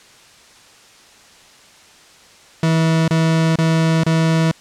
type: tone bursts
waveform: 40% pulse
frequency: 162.1 Hz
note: E3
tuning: 29 cents flat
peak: -12 dBFS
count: 4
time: 2.63-4.514 s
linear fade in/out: 2 ms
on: 450 ms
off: 28 ms
effects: white hiss -46 dBFS RMS until 4.6 s + low-pass 7000 Hz 12 dB/octave